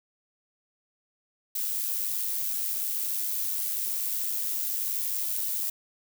violet noise with amplitude modulation, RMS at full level -28 dBFS, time 1.55-5.7 s, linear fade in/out 5 ms, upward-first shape sine, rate 101 Hz, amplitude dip 40%, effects none

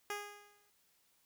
10% pulse tone with exponential decay, 411.3 Hz, G#4, 17 cents flat, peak -28 dBFS, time 0.1-0.7 s, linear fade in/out 2 ms, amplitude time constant 130 ms, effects white hiss -73 dBFS RMS until 1.25 s

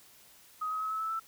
sine tone with pitch steps, 1257 / 1270.1 / 1283.4 / 1296.8 / 1310.4 / 1324.1 Hz, D#6 / D#6 / E6 / E6 / E6 / E6, +17 / +35 / -47 / -29 / -11 / +7 cents, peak -31 dBFS, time 0.61-1.198 s, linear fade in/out 10 ms, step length 98 ms, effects white hiss -58 dBFS RMS until 1.27 s

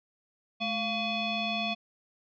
sine tone with frequency modulation, 1603 Hz, G6, 38 cents sharp, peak -28 dBFS, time 0.6-1.75 s, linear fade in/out 20 ms, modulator 909 Hz, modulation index 2.4, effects none

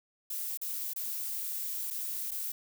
violet noise with dropouts, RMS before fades -36 dBFS, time 0.3-2.52 s, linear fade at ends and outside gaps 5 ms, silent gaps 0.574-0.614 / 0.935-0.96 / 1.904-1.908 / 2.31-2.315 s, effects none

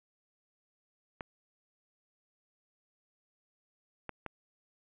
clicks, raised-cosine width 0.5 ms, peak -23 dBFS, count 3, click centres 1.208 / 4.093 / 4.263 s, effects resampled to 8000 Hz + 9-bit

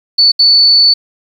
sine tone bursts at uneven times, 4476 Hz, C#8, 16 cents sharp, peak -4 dBFS, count 2, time 0.18-0.32 / 0.39-0.94 s, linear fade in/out 10 ms, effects 7-bit

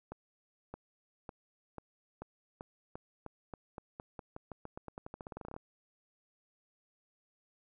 accelerating click train, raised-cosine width 1 ms, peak -29 dBFS, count 30, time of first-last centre 0.12-5.564 s, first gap 620 ms, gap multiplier 0.89, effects none

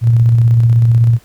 sine tone with tremolo, 116.54 Hz, A#2, in tune, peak -5 dBFS, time 0.01-1.19 s, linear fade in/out 50 ms, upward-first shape square, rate 16 Hz, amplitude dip 25%, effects pink hiss -48 dBFS RMS until 1.24 s

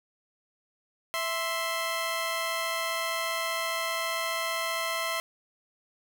15% pulse tone pair together, 659.3 / 1046.5 Hz, E5 / C6, 0 / 0 cents, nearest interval minor sixth, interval 800 cents, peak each -25 dBFS, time 1.14-5.2 s, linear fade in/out 0 ms, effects none

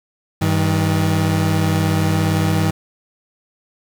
30% pulse tone pair together, 98 / 158.74 Hz, G2 / D#3, 0 / +35 cents, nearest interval minor sixth, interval 835 cents, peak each -15 dBFS, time 0.41-2.71 s, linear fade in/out 10 ms, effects 8-bit

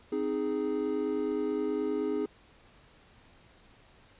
triangle chord, Ab major, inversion first, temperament equal, 261.6 / 311.1 / 415.3 Hz, C4 / Eb4 / Ab4, 0 / 0 / 0 cents, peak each -33 / -31 / -29 dBFS, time 0.12-2.26 s, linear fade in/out 5 ms, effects pink hiss -59 dBFS RMS until 4.19 s + resampled to 8000 Hz

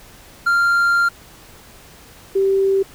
triangle / sine tone pair in turn, 1391 / 389 Hz, F6 / G4, -7 / -13 cents, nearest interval octave + minor seventh, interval 2206 cents, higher first, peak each -11 / -13 dBFS, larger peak first, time 0.46-1.09 / 2.35-2.83 s, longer first, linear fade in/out 10 ms, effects pink hiss -44 dBFS RMS until 2.94 s

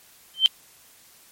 sine tone with exponential growth, 3110 Hz, G7, 14 cents flat, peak -8 dBFS, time 0.34-0.46 s, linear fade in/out 0 ms, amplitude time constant 24 ms, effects white hiss -53 dBFS RMS until 1.31 s + MP3 64 kbps

